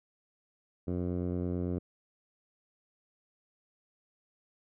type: tone with low-pass filter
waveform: 10% pulse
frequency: 89 Hz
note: F2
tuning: 33 cents sharp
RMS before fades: -33 dBFS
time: 0.87-1.79 s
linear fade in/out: 10 ms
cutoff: 410 Hz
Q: 0.71
effects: none